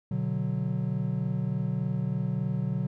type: chord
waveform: triangle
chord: B minor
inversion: none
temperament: equal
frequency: 123.47 / 146.83 / 185 Hz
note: B2 / D3 / F#3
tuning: 0 / 0 / 0 cents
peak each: -29 dBFS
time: 0.11-2.87 s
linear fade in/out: 5 ms
effects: none